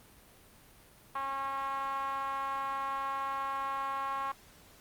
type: tone with band-pass filter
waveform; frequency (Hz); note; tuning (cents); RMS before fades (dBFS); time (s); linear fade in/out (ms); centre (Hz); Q
5% pulse; 272.5; C#4; -29; -35; 1.15-4.32; 5; 1000; 8.6
effects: pink hiss -58 dBFS RMS until 4.8 s + Opus 32 kbps